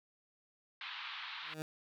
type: band-pass noise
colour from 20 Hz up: white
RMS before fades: -45 dBFS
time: 0.81-1.54 s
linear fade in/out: 2 ms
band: 900 to 3900 Hz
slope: 48 dB/octave
type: tone with exponential growth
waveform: 15% pulse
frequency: 156 Hz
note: D#3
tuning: 5 cents sharp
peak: -30 dBFS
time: 1.42-1.62 s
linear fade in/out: 0 ms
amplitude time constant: 43 ms
effects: none